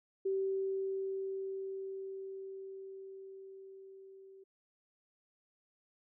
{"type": "tone with level ramp", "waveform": "sine", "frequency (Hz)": 386.1, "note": "G4", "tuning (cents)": -26, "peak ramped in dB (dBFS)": [-30, -53], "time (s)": [0.25, 4.44], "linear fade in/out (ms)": 10, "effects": []}